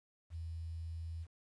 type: tone with quantisation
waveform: sine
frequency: 82.41 Hz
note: E2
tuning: in tune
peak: -40 dBFS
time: 0.3-1.27 s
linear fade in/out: 50 ms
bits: 11
effects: resampled to 24000 Hz